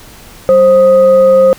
sine tone with frequency modulation, 528 Hz, C5, 16 cents sharp, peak -3 dBFS, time 0.49-1.53 s, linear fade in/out 0 ms, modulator 720 Hz, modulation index 0.31, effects pink hiss -36 dBFS RMS until 1.58 s

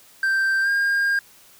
triangle tone with pitch glide, 1568 to 1612.1 Hz, G6 to G6, 0 to +48 cents, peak -16 dBFS, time 0.23-1.19 s, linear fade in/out 2 ms, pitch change +48 cents, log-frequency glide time 0.62-0.69 s, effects white hiss -51 dBFS RMS until 1.59 s

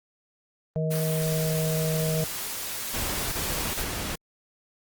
harmonic tone, 158.1 Hz, D#3, 28 cents sharp, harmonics 1 / 3 / 4, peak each -25 / -31 / -32 dBFS, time 0.76-2.24 s, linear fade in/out 0 ms
white noise, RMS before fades -33 dBFS, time 0.9-3.84 s, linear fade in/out 20 ms
pink noise bursts, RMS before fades -31 dBFS, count 3, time 2.93-4.158 s, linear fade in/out 10 ms, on 390 ms, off 29 ms
effects Opus 32 kbps

